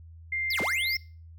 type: tone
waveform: sine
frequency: 2099 Hz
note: C7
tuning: 5 cents sharp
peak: -27 dBFS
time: 0.32-0.97 s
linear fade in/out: 5 ms
type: linear two-way sweep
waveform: square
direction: down then up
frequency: 5520 to 130.81 to 5520 Hz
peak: -30 dBFS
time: 0.5-0.97 s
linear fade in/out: 5 ms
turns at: 0.61 s
effects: noise-tail reverb RT60 0.4 s tail -23 dB re dry + added 82 Hz sine -45 dBFS peak until 1.38 s